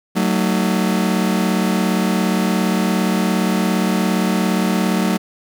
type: chord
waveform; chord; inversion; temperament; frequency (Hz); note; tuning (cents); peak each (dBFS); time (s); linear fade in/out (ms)
40% pulse; D# diminished; first; just; 186.68 / 224 / 311.1; F#3 / A3 / D#4; +16 / +31 / 0; -17 / -19 / -23; 0.15-5.18; 20
effects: none